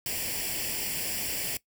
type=noise with comb filter; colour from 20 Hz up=white; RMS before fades=-32 dBFS; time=0.06-1.57 s; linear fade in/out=2 ms; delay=0.39 ms; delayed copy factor=+0.75; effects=noise-tail reverb RT60 0.1 s tail -19 dB re dry